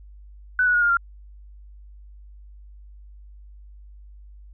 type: tone with pitch steps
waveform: sine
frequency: 1496 / 1467.8 / 1440 / 1412.9 / 1386.2 Hz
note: F#6 / F#6 / F#6 / F6 / F6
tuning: +19 / -14 / -47 / +20 / -13 cents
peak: -16 dBFS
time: 0.59-0.97 s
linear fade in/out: 2 ms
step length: 76 ms
effects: added 50 Hz sine -42 dBFS peak until 4.53 s